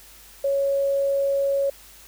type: tone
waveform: sine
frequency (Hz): 554.4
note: C#5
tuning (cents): 0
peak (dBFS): -19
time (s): 0.44-1.7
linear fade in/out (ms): 5
effects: added 50 Hz sine -54 dBFS peak until 2.07 s + white hiss -48 dBFS RMS until 2.07 s